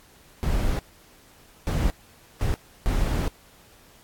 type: noise bursts at uneven times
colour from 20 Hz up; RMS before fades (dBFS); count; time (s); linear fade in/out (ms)
brown; -23; 4; 0.43-0.79 / 1.67-1.9 / 2.41-2.54 / 2.86-3.28; 0
effects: pink hiss -54 dBFS RMS until 4.03 s + AAC 64 kbps